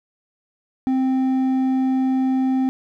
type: tone with hard clipping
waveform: sine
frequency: 261.6 Hz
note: C4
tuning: in tune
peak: -18 dBFS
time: 0.87-2.69 s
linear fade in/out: 0 ms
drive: 5 dB
effects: none